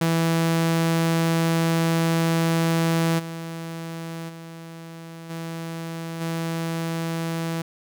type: tone with level steps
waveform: sawtooth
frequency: 164.9 Hz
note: E3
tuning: 1 cent sharp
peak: -15 / -27 / -33 / -26 / -21 dBFS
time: 0.01-7.62 s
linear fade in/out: 5 ms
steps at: 3.18 / 4.28 / 5.29 / 6.2 s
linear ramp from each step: 20 ms
effects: none